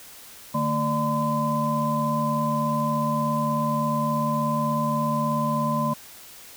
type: tone cluster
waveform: sine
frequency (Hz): 150.7 / 227.3 / 591 / 1021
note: D3 / A#3 / D5 / C6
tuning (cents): +45 / -43 / +11 / -43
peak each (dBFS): -28 / -26 / -30 / -25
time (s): 0.54-5.94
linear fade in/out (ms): 10
effects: white hiss -45 dBFS RMS until 6.56 s